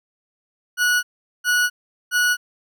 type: tone bursts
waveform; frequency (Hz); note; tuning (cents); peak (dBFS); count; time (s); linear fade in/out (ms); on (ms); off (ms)
40% pulse; 1465; F#6; -18; -15; 3; 0.77-2.37; 50; 260; 410
effects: none